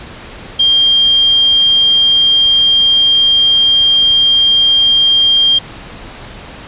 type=tone; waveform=sine; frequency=3200 Hz; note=G7; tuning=35 cents sharp; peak=-6 dBFS; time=0.59-5.59 s; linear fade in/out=10 ms; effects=pink hiss -31 dBFS RMS until 6.67 s + resampled to 8000 Hz